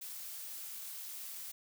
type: noise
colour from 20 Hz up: blue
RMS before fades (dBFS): -45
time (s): 0.01-1.52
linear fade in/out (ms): 10
effects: none